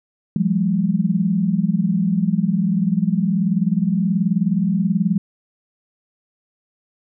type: tone cluster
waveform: sine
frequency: 170.1 / 188.8 / 209 Hz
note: F3 / F#3 / G#3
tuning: -45 / +35 / +11 cents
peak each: -20 dBFS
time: 0.36-5.18 s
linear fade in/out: 2 ms
effects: none